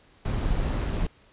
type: noise with amplitude modulation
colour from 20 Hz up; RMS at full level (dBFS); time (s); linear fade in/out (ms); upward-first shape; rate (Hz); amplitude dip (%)
brown; -25; 0.25-1.07; 5; sine; 106; 25
effects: pink hiss -58 dBFS RMS until 1.32 s + resampled to 8000 Hz